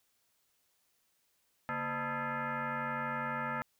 sine tone with frequency modulation, 233.1 Hz, A#3, in tune, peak -33 dBFS, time 1.69-3.62 s, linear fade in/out 0 ms, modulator 374 Hz, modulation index 4.5, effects white hiss -75 dBFS RMS until 3.79 s

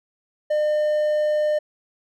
triangle tone, 604 Hz, D5, 48 cents sharp, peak -16 dBFS, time 0.5-1.59 s, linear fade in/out 10 ms, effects none

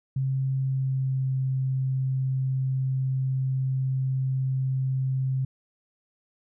sine tone with pitch glide, 133.4 to 131.87 Hz, C3 to C3, +34 to +14 cents, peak -23 dBFS, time 0.16-5.45 s, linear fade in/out 5 ms, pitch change -20 cents, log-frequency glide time 0.57-1.34 s, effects none

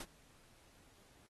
pink noise with ADSR envelope, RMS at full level -42 dBFS, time 0-1.27 s, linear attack 4 ms, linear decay 46 ms, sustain -24 dB, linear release 8 ms, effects AAC 32 kbps

